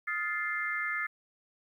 sine chord, F dominant seventh, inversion third, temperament just, 1257.2 / 1396.9 / 1746.1 / 2095 Hz, Eb6 / F6 / A6 / C7, +18 / 0 / -14 / +2 cents, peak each -39 / -39 / -34 / -34 dBFS, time 0.07-1.07 s, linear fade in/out 10 ms, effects 11-bit

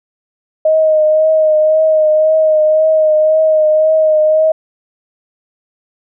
sine tone with vibrato, 624 Hz, D#5, 5 cents sharp, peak -7 dBFS, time 0.65-4.52 s, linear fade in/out 5 ms, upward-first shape triangle, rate 1.9 Hz, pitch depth 28 cents each way, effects none

